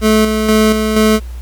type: tone with tremolo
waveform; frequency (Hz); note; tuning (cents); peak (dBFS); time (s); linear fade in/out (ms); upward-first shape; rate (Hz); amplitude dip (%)
25% pulse; 216.7; A3; -26; -4; 0.01-1.2; 50; square; 2.1; 45
effects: added 60 Hz sine -23 dBFS peak until 1.41 s + pink hiss -43 dBFS RMS until 1.41 s